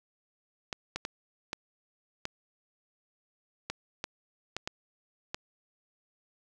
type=clicks; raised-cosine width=0.2 ms; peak=-16 dBFS; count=10; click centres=0.728 / 0.96 / 1.051 / 1.531 / 2.254 / 3.7 / 4.041 / 4.566 / 4.675 / 5.345 s; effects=none